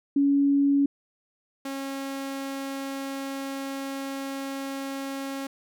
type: tone pair in turn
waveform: sine / sawtooth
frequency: 281 / 272.8 Hz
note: C#4 / C#4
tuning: +24 / -28 cents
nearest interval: minor second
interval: 52 cents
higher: first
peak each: -18 / -27 dBFS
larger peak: first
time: 0.16-0.86 / 1.65-5.47 s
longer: second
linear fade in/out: 5 ms
effects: none